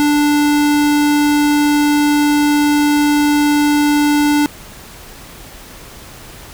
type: tone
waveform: square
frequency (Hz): 293.7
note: D4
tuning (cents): 0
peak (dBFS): -11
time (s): 0-4.46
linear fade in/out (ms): 0
effects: added 43 Hz sine -45 dBFS peak until 6.53 s + pink hiss -36 dBFS RMS until 6.53 s